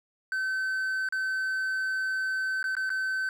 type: tone with dropouts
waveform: triangle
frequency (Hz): 1533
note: G6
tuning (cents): -39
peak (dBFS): -25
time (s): 0.32-3.29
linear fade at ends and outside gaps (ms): 1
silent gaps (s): 1.088-1.124 / 2.628-2.641 / 2.752-2.767 / 2.894-2.902
effects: none